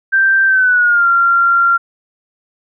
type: tone with pitch glide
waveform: sine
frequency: 1568 to 1380.9 Hz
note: G6 to F6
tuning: 0 to -20 cents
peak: -8 dBFS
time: 0.12-1.78 s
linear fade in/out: 20 ms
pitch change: -220 cents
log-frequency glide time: 0.46-1.07 s
effects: none